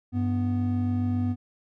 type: tone pair together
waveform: triangle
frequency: 98.05 / 246.9 Hz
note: G2 / B3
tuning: +1 / 0 cents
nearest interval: octave + major third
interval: 1599 cents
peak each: -24 dBFS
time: 0.12-1.36 s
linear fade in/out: 50 ms
effects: none